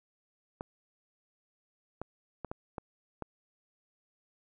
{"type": "clicks", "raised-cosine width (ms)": 1, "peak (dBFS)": -23, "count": 6, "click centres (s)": [0.609, 2.016, 2.447, 2.515, 2.782, 3.223], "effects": []}